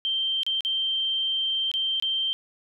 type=tone with dropouts; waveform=sine; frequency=3139 Hz; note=G7; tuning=2 cents sharp; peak=-23 dBFS; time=0.05-2.33 s; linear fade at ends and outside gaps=0 ms; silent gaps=0.433-0.465 / 0.607-0.649 / 1.715-1.739 / 1.999-2.024 s; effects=none